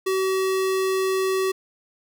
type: tone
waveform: square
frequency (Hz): 380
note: F#4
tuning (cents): +46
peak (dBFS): -21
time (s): 0.06-1.52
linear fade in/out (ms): 10
effects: none